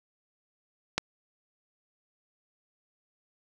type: click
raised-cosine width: 0.2 ms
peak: -8 dBFS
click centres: 0.98 s
effects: none